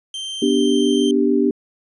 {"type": "tone", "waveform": "40% pulse", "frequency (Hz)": 3136, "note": "G7", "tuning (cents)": 0, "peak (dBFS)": -25, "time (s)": [0.14, 1.11], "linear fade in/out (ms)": 2}
{"type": "chord", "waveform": "sine", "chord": "G major", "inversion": "first", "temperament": "equal", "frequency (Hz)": [246.9, 293.7, 392], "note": ["B3", "D4", "G4"], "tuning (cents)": [0, 0, 0], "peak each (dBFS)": -18, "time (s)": [0.42, 1.51], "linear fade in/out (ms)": 5}
{"effects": ["resampled to 24000 Hz"]}